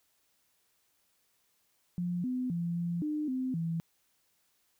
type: tone with pitch steps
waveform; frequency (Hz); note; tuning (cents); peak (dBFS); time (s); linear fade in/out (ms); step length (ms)
sine; 176.1 / 253 / 170.8 / 171.8 / 302.1 / 258.1 / 165.4; F3 / B3 / F3 / F3 / D4 / C4 / E3; +15 / +42 / -38 / -28 / +49 / -23 / +6; -30; 1.98-3.8; 0; 260
effects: white hiss -73 dBFS RMS until 4.79 s